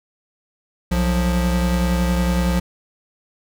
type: tone pair together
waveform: square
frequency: 62.47 / 176.6 Hz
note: B1 / F3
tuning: +20 / +20 cents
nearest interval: octave + tritone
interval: 1800 cents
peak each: -20 dBFS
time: 0.91-2.6 s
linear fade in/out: 10 ms
effects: none